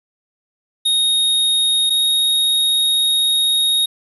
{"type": "tone pair in turn", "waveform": "square", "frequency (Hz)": [3729, 3744], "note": ["A#7", "A#7"], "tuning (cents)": [0, 7], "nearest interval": "unison", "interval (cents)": 7, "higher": "second", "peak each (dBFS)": -14, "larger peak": "neither", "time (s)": [[0.85, 1.9], [1.9, 3.86]], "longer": "second", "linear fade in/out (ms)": 10, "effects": ["resampled to 32000 Hz", "8-bit"]}